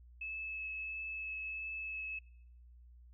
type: tone with vibrato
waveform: sine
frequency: 2600 Hz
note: E7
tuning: 24 cents flat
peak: -39 dBFS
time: 0.21-2.19 s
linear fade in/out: 5 ms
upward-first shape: triangle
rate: 1.5 Hz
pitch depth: 10 cents each way
effects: noise-tail reverb RT60 0.8 s tail -21 dB re dry + added 60 Hz sine -55 dBFS peak until 3.13 s